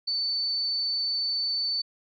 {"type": "tone", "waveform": "sine", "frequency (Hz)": 4514, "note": "C#8", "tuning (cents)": 31, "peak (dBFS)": -25, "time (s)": [0.07, 1.82], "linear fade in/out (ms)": 10, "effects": []}